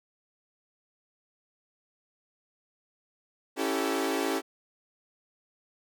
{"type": "chord", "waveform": "sawtooth", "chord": "A dominant seventh", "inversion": "first", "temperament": "equal with one note detuned", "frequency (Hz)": [277.2, 329.6, 386.4, 440], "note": ["C#4", "E4", "G4", "A4"], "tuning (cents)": [0, 0, -25, 0], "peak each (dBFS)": [-28, -29, -28, -30], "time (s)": [3.56, 4.42], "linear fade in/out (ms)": 50, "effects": []}